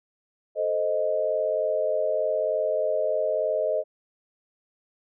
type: chord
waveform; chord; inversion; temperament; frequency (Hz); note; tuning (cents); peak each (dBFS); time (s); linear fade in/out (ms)
sine; A diminished; none; equal; 440 / 523.3 / 622.3; A4 / C5 / Eb5; 0 / 0 / 0; -30 / -28 / -24; 0.55-3.84; 50
effects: none